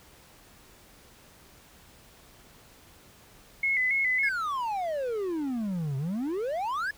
sine tone with vibrato, 2093 Hz, C7, in tune, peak -23 dBFS, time 3.63-4.29 s, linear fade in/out 5 ms, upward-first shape square, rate 3.6 Hz, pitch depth 66 cents each way
triangle exponential two-way sweep, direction down then up, 1743 to 130 to 1743 Hz, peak -26 dBFS, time 4.23-6.91 s, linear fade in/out 5 ms, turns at 5.97 s
effects pink hiss -55 dBFS RMS until 6.97 s

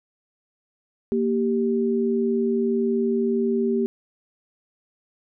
sine tone pair together, 233.1 / 391.6 Hz, A#3 / G4, 0 / -2 cents, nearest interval major sixth, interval 898 cents, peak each -22 dBFS, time 1.12-3.86 s, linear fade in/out 0 ms, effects none

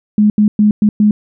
sine tone bursts at uneven times, 210 Hz, G#3, 19 cents sharp, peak -6 dBFS, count 5, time 0.18-0.3 / 0.38-0.48 / 0.59-0.71 / 0.82-0.89 / 1-1.11 s, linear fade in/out 2 ms, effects none

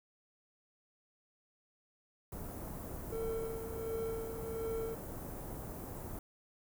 pink band-stop noise, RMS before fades -44 dBFS, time 2.32-6.19 s, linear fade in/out 2 ms, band 850 to 14000 Hz, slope 12 dB/octave
triangle tone with tremolo, 451.1 Hz, A4, 43 cents sharp, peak -33 dBFS, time 3.12-4.95 s, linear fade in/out 5 ms, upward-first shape sine, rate 1.4 Hz, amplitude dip 60%
effects none

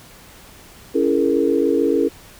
sine chord, A# half-diminished seventh, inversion first, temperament just, 279.7 / 335.6 / 419.5 / 466.2 Hz, C#4 / E4 / G#4 / A#4, +16 / +31 / +17 / 0 cents, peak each -20 dBFS, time 0.94-2.09 s, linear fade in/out 20 ms, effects pink hiss -44 dBFS RMS until 2.39 s

